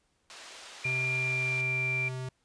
white band-pass noise, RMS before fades -48 dBFS, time 0.3-1.61 s, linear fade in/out 0 ms, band 430 to 5200 Hz, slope 12 dB/octave
sine tone with pitch glide, 2391 to 2362 Hz, D7 to D7, +30 to +9 cents, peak -28 dBFS, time 0.84-2.09 s, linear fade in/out 10 ms, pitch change -21 cents, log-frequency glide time 1.02-1.87 s
square tone, 128.9 Hz, C3, 26 cents flat, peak -35 dBFS, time 0.85-2.29 s, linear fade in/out 5 ms
effects pink hiss -73 dBFS RMS until 2.44 s + resampled to 22050 Hz

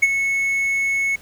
triangle tone with ADSR envelope, 2200 Hz, C#7, 14 cents flat, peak -7 dBFS, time 0.02-1.16 s, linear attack 12 ms, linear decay 33 ms, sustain -9 dB, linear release 8 ms, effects pink hiss -47 dBFS RMS until 1.21 s

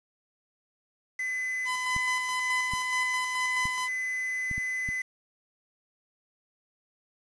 triangle tone, 2018 Hz, B6, 37 cents sharp, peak -27 dBFS, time 1.19-5.02 s, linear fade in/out 5 ms
sawtooth tone with tremolo, 1010 Hz, B5, 39 cents sharp, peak -25 dBFS, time 1.65-3.89 s, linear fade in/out 50 ms, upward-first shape square, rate 4.7 Hz, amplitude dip 40%
clicks, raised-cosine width 5 ms, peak -25 dBFS, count 6, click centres 1.964 / 2.736 / 3.655 / 4.513 / 4.58 / 4.889 s
effects resampled to 24000 Hz + 8-bit

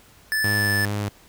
square tone, 1747 Hz, A6, 13 cents flat, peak -21 dBFS, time 0.32-0.85 s, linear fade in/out 0 ms
sawtooth tone with vibrato, 102.1 Hz, G#2, 29 cents flat, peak -20 dBFS, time 0.44-1.09 s, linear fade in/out 5 ms, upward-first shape sine, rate 2.4 Hz, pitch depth 22 cents each way
effects pink hiss -52 dBFS RMS until 1.28 s

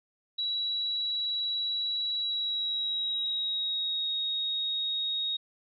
sine tone with pitch glide, 3907 to 3750 Hz, B7 to A#7, -19 to +10 cents, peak -28 dBFS, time 0.38-5.37 s, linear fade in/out 10 ms, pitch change -71 cents, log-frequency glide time 2.18-4.14 s, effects none

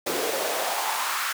pink noise with high-pass filter sweep, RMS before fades -27 dBFS, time 0.06-1.33 s, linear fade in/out 10 ms, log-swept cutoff 360 to 1400 Hz, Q 2.7, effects none

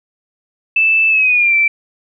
sine tone with pitch glide, 2637 to 2336 Hz, E7 to D7, 0 to -10 cents, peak -9 dBFS, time 0.76-1.68 s, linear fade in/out 5 ms, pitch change -210 cents, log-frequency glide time 1.09-1.55 s, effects none

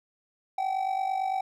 triangle tone with amplitude modulation, 766 Hz, G5, 40 cents flat, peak -21 dBFS, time 0.58-1.41 s, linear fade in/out 5 ms, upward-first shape sine, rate 48.9 Hz, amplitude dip 70%, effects none

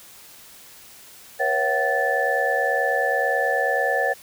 sine tone cluster, 479.7 / 549 / 675 / 757 / 1748 Hz, A#4 / C#5 / E5 / F#5 / A6, +50 / -17 / +41 / +39 / -12 cents, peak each -27 / -25 / -29 / -25 / -23 dBFS, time 1.39-4.14 s, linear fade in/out 20 ms, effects white hiss -46 dBFS RMS until 4.22 s

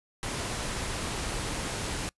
pink noise, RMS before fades -33 dBFS, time 0.23-2.09 s, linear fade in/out 0 ms, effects noise-tail reverb RT60 0.1 s tail -24 dB re dry + resampled to 24000 Hz

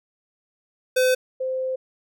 square / sine tone pair in turn, 510 / 519.2 Hz, C5 / C5, -44 / -13 cents, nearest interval unison, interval 31 cents, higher second, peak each -17 / -23 dBFS, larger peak first, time 0.96-1.15 / 1.4-1.76 s, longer second, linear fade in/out 10 ms, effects none

